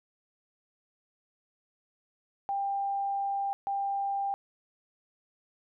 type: tone bursts at uneven times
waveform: sine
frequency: 794 Hz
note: G5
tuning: 22 cents sharp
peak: -28 dBFS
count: 2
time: 2.49-3.53 / 3.67-4.34 s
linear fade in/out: 0 ms
effects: none